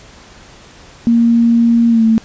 sine tone with pitch glide, 233.1 to 223.5 Hz, A#3 to A3, 0 to +27 cents, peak -7 dBFS, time 1.07-2.18 s, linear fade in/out 0 ms, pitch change -73 cents, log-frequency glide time 1.89-2.03 s, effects pink hiss -40 dBFS RMS until 2.24 s + resampled to 16000 Hz

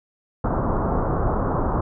pink low-pass noise, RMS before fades -22 dBFS, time 0.44-1.81 s, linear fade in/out 5 ms, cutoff 1300 Hz, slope 48 dB/octave, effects none

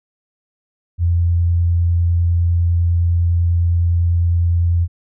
sine tone with vibrato, 85.8 Hz, F2, 30 cents flat, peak -12 dBFS, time 0.98-4.88 s, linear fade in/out 50 ms, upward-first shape sine, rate 9.9 Hz, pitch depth 8 cents each way, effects none

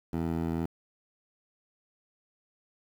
15% pulse tone with band-pass filter, 82.3 Hz, E2, 2 cents flat, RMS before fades -31 dBFS, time 0.13-0.66 s, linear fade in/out 5 ms, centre 290 Hz, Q 0.58, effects 9-bit

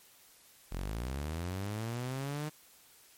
sawtooth linear sweep, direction up, 40.27 to 154.6 Hz, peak -31 dBFS, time 0.71-2.5 s, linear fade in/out 20 ms, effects white hiss -60 dBFS RMS until 3.17 s + MP3 64 kbps

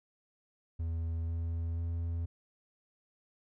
triangle tone with pitch steps, 82.41 / 83.27 / 84.14 Hz, E2 / E2 / E2, 0 / +18 / +36 cents, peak -30 dBFS, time 0.79-2.26 s, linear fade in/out 10 ms, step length 490 ms, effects none

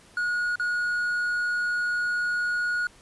triangle tone with dropouts, 1448 Hz, F#6, 38 cents flat, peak -22 dBFS, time 0.17-2.87 s, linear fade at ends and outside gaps 2 ms, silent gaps 0.557-0.597 s, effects pink hiss -54 dBFS RMS until 3.01 s + resampled to 24000 Hz

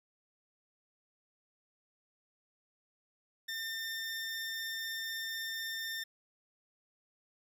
20% pulse tone, 1804 Hz, A6, 43 cents sharp, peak -32 dBFS, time 3.48-6.04 s, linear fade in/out 10 ms, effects none

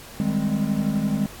triangle chord, Ab major seventh, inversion second, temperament equal, 155.56 / 196 / 207.7 / 261.6 Hz, Eb3 / G3 / Ab3 / C4, 0 / 0 / 0 / 0 cents, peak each -26 / -25 / -21 / -27 dBFS, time 0.2-1.26 s, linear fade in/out 0 ms, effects pink hiss -42 dBFS RMS until 1.4 s + AAC 64 kbps

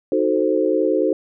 sine chord, D# diminished seventh, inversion none, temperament equal, 311.1 / 370 / 440 / 523.3 Hz, D#4 / F#4 / A4 / C5, 0 / 0 / 0 / 0 cents, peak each -21 dBFS, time 0.12-1.13 s, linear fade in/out 2 ms, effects none

